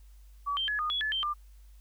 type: tone with pitch steps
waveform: sine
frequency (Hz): 1143 / 3143 / 1697 / 1227 / 3377 / 1727 / 3131 / 1194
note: D6 / G7 / G#6 / D#6 / G#7 / A6 / G7 / D6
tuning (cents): -47 / +4 / +37 / -25 / +28 / -33 / -3 / +28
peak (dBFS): -28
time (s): 0.46-1.34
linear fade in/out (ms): 20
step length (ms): 110
effects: added 50 Hz sine -50 dBFS peak until 1.8 s + white hiss -68 dBFS RMS until 1.8 s